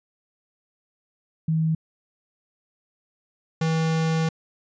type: tone pair in turn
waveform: sine / square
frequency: 159.9 / 161.2 Hz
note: D#3 / E3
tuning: +48 / -38 cents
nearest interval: unison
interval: 14 cents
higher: second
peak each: -19 / -21 dBFS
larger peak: first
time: 1.48-1.75 / 3.61-4.29 s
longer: second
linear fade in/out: 5 ms
effects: resampled to 16000 Hz